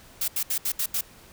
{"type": "noise bursts at uneven times", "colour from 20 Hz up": "blue", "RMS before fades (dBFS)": -26, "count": 6, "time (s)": [[0.21, 0.28], [0.36, 0.43], [0.5, 0.58], [0.65, 0.72], [0.79, 0.86], [0.94, 1.01]], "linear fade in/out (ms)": 5, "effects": ["pink hiss -51 dBFS RMS until 1.32 s"]}